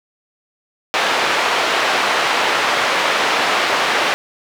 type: band-pass noise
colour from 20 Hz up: pink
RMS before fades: -17 dBFS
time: 0.94-4.14 s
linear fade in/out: 0 ms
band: 630 to 3300 Hz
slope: 12 dB/octave
effects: none